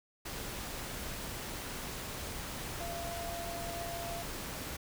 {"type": "tone in noise", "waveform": "sine", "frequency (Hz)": 684, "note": "F5", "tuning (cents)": -36, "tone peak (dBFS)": -40, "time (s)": [2.8, 4.23], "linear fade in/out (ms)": 10, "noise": "pink", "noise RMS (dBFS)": -41, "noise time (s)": [0.25, 4.77], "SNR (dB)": -2, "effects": []}